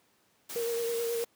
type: noise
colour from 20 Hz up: white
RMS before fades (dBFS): -40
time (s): 0.49-1.25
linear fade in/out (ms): 10
type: clicks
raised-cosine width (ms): 2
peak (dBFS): -37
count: 2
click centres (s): 0.555 / 0.595
type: tone with vibrato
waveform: sine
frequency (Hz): 466.2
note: A#4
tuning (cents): 0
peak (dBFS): -29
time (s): 0.56-1.24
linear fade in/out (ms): 0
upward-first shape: sine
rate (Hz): 9.3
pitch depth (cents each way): 23
effects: pink hiss -68 dBFS RMS until 1.35 s + high-pass 150 Hz 12 dB/octave